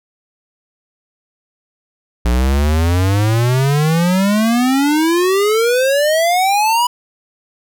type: exponential sweep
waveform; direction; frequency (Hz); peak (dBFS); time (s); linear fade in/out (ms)
square; up; 57.9 to 987.8; -12; 2.25-6.87; 5
effects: none